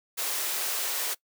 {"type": "high-pass noise", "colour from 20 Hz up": "white", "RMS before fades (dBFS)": -30, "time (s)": [0.17, 1.15], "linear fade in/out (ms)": 20, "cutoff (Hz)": 370, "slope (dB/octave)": 24, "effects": ["noise-tail reverb RT60 0.1 s tail -22 dB re dry"]}